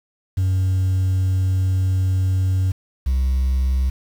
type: tone pair in turn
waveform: sine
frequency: 93.9 / 65.08 Hz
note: F#2 / C2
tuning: +26 / -9 cents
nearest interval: tritone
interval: 635 cents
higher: first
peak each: -13 dBFS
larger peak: neither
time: 0.37-2.72 / 3.06-3.9 s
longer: first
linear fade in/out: 10 ms
effects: tanh soft clip ceiling -15 dBFS + 7-bit